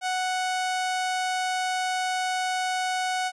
sawtooth tone, 740 Hz, F#5, in tune, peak -21 dBFS, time 0.01-3.32 s, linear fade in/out 50 ms, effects resampled to 22050 Hz

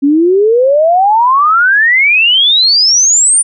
sine exponential sweep, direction up, 272.7 to 9397 Hz, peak -5 dBFS, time 0.02-3.43 s, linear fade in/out 20 ms, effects none

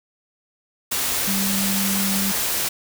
sine tone in noise, 196 Hz, G3, in tune, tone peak -23 dBFS, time 1.27-2.32 s, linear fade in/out 10 ms, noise white, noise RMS -23 dBFS, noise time 0.91-2.69 s, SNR -3 dB, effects none

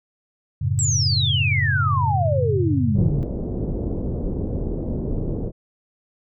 sine chord, F# minor, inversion none, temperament equal, 92.5 / 110 / 138.59 Hz, F#2 / A2 / C#3, 0 / 0 / 0 cents, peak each -23 dBFS, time 0.61-3.11 s, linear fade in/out 10 ms
sine exponential sweep, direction down, 7902 to 125.2 Hz, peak -20 dBFS, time 0.79-3.23 s, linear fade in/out 0 ms
pink low-pass noise, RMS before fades -25 dBFS, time 2.94-5.52 s, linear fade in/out 50 ms, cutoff 480 Hz, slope 24 dB/octave
effects none

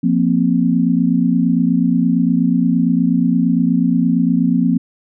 sine chord, F suspended fourth, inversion none, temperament equal, 174.61 / 233.1 / 261.6 Hz, F3 / Bb3 / C4, 0 / 0 / 0 cents, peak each -16 dBFS, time 0.03-4.78 s, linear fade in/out 10 ms, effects none

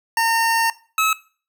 25% pulse tone pair in turn, 913 / 1291.2 Hz, A#5 / E6, -36 / -36 cents, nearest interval tritone, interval 600 cents, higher second, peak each -12 dBFS, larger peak neither, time 0.17-0.7 / 0.98-1.13 s, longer first, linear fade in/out 2 ms, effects noise-tail reverb RT60 0.4 s tail -19 dB re dry

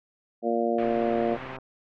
harmonic tone, 116.54 Hz, A#2, in tune, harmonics 2 / 3 / 4 / 5 / 6, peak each -29 / -29 / -29 / -29 / -29 dBFS, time 0.42-1.38 s, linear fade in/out 50 ms
white low-pass noise, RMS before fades -41 dBFS, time 0.78-1.57 s, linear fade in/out 5 ms, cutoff 2300 Hz, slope 24 dB/octave
click train, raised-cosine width 1 ms, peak -28 dBFS, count 100, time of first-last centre 0.83-1.586 s, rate 131 Hz
effects none

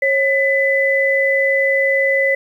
sine tone pair together, 545 / 2003 Hz, C#5 / B6, -29 / +24 cents, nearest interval octave + major seventh, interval 2253 cents, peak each -16 / -15 dBFS, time 0.02-2.35 s, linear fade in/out 5 ms, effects 8-bit

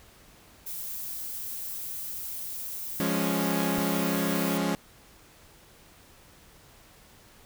violet noise, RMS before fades -36 dBFS, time 0.66-4.58 s, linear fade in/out 10 ms
sawtooth chord, Db major, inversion first, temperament equal, 174.61 / 207.7 / 277.2 Hz, F3 / Ab3 / Db4, 0 / 0 / 0 cents, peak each -26 dBFS, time 3-4.75 s, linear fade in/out 0 ms
click, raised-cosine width 3 ms, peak -22 dBFS, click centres 3.783 s
effects pink hiss -55 dBFS RMS until 7.45 s

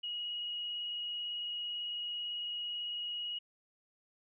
sine tone with vibrato, 2895 Hz, F#7, 38 cents flat, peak -36 dBFS, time 0.03-3.39 s, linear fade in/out 10 ms, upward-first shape square, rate 18 Hz, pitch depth 8 cents each way, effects none

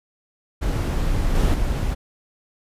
brown noise with level steps, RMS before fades -21 / -17 / -22 dBFS, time 0.61-1.95 s, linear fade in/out 20 ms, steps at 1.35 / 1.54 s, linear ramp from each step 2 ms, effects resampled to 32000 Hz

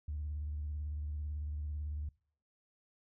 sine tone with vibrato, 74.6 Hz, D2, 28 cents sharp, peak -35 dBFS, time 0.08-2.09 s, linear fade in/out 5 ms, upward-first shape square, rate 18 Hz, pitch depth 52 cents each way, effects noise-tail reverb RT60 0.5 s tail -25 dB re dry + tanh soft clip ceiling -32 dBFS

